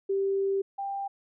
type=tone pair in turn; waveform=sine; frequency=391.5 / 792.1 Hz; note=G4 / G5; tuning=-2 / +18 cents; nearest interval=octave; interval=1220 cents; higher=second; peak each=-24 / -30 dBFS; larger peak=first; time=0.09-0.62 / 0.78-1.08 s; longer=first; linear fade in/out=10 ms; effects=none